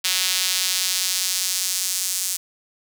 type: tone with high-pass filter sweep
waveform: sawtooth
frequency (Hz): 185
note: F#3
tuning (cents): 0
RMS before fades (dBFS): -23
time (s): 0.04-2.37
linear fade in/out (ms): 10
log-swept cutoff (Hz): 3500 to 6900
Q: 1.1
effects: none